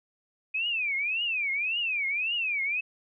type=tone with vibrato; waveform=sine; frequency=2489 Hz; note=D#7; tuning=in tune; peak=-26 dBFS; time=0.54-2.81 s; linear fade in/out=10 ms; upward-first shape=triangle; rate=1.8 Hz; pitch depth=280 cents each way; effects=none